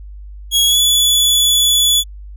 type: tone with pitch glide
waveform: sawtooth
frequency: 3322 to 3429 Hz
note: G#7 to A7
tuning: 0 to -45 cents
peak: -7 dBFS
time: 0.51-2.04 s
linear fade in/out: 50 ms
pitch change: +55 cents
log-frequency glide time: 0.66-0.8 s
effects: added 50 Hz sine -30 dBFS peak until 2.36 s